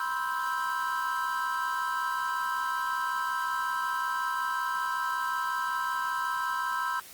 triangle chord, C major seventh, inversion third, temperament just, 981.1 / 1046.5 / 1308.1 / 1569.8 Hz, B5 / C6 / E6 / G6, -12 / 0 / -14 / +2 cents, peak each -32 dBFS, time 0-7 s, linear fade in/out 2 ms, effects white hiss -48 dBFS RMS until 7.13 s + Opus 24 kbps

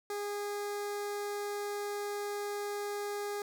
sawtooth tone with notch filter, 410 Hz, G#4, 22 cents flat, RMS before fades -37 dBFS, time 0.1-3.42 s, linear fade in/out 2 ms, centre 2900 Hz, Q 1.9, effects none

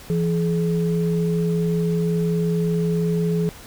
sine tone pair together, 168.1 / 423.6 Hz, E3 / G#4, +34 / +34 cents, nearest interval octave + major third, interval 1600 cents, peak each -19 / -24 dBFS, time 0.1-3.49 s, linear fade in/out 0 ms, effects pink hiss -42 dBFS RMS until 3.66 s

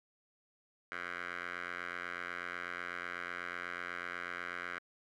10% pulse tone with band-pass filter, 88.1 Hz, F2, 16 cents sharp, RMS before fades -42 dBFS, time 0.92-4.79 s, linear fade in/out 0 ms, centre 1700 Hz, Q 6.4, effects none

